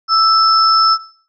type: tone pair together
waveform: sine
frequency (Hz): 1319 / 5262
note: E6 / E8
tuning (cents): +1 / -4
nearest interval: 2 octaves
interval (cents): 2395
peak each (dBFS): -10 / -13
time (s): 0.08-0.98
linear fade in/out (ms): 50
effects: noise-tail reverb RT60 0.5 s tail -17 dB re dry